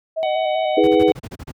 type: tone with vibrato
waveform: sine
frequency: 629 Hz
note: D#5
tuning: 19 cents sharp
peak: -19 dBFS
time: 0.16-0.81 s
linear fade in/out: 20 ms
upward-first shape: square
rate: 5.1 Hz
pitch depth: 36 cents each way
type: harmonic tone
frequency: 749 Hz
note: F#5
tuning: 21 cents sharp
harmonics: 1 / 3 / 4 / 5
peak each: -22 / -32 / -34 / -36 dBFS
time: 0.23-1.12 s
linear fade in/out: 0 ms
type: chord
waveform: sine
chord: E major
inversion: none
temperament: equal with one note detuned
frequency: 321.2 / 415.3 / 493.9 Hz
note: E4 / G#4 / B4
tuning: -45 / 0 / 0 cents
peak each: -16 dBFS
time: 0.77-1.12 s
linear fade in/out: 5 ms
type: noise bursts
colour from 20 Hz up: brown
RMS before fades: -25 dBFS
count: 9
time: 0.83-1.517 s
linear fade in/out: 10 ms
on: 47 ms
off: 33 ms
effects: high-pass 100 Hz 12 dB/octave